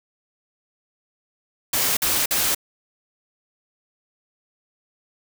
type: noise bursts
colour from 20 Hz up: white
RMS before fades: -21 dBFS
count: 3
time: 1.73-2.548 s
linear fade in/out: 5 ms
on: 240 ms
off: 49 ms
effects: none